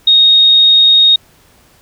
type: tone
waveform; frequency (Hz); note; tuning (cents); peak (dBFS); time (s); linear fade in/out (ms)
sine; 3729; A#7; 0; -4; 0.07-1.16; 5
effects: pink hiss -48 dBFS RMS until 1.81 s